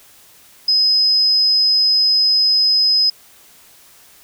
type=tone; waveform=sine; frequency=5060 Hz; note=D#8; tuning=28 cents sharp; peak=-11 dBFS; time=0.68-3.1 s; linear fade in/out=5 ms; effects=white hiss -47 dBFS RMS until 4.23 s